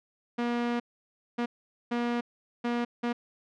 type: tone bursts at uneven times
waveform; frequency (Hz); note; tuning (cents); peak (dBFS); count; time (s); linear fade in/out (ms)
sawtooth; 238.9; A#3; +43; -23; 5; 0.38-0.8 / 1.38-1.46 / 1.91-2.21 / 2.64-2.85 / 3.03-3.13; 10
effects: low-pass 3000 Hz 12 dB/octave